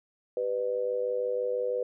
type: tone with amplitude modulation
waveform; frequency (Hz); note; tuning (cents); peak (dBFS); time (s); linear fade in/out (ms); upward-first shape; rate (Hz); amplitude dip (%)
sine; 497.1; B4; +11; -23; 0.37-1.83; 2; sine; 106; 80
effects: none